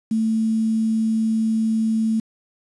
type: tone with quantisation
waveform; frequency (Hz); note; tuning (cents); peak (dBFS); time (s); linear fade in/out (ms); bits
sine; 221.9; A3; +15; -17; 0.11-2.2; 5; 7
effects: resampled to 24000 Hz